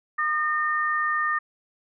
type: tone pair together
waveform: sine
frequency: 1217.4 / 1824 Hz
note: D#6 / A#6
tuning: -38 / -38 cents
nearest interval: perfect fifth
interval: 700 cents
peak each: -24 / -25 dBFS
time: 0.18-1.39 s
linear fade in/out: 10 ms
effects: none